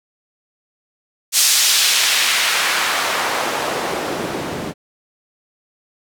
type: noise with band-pass filter sweep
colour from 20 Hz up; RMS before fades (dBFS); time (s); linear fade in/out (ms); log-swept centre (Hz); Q
white; -18; 1.32-4.74; 50; 6100 to 210; 0.83
effects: none